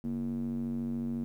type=tone with band-pass filter; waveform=square; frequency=47 Hz; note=F#1; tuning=28 cents sharp; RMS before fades=-34 dBFS; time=0.04-1.24 s; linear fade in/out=0 ms; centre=230 Hz; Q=5; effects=11-bit

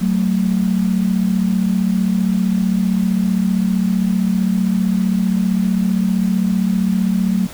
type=tone pair together; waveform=sine; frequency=187.5 / 222.9 Hz; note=F#3 / A3; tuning=+23 / +23 cents; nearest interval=minor third; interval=300 cents; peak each=-15 / -18 dBFS; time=0.01-7.47 s; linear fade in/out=10 ms; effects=pink hiss -36 dBFS RMS until 7.53 s

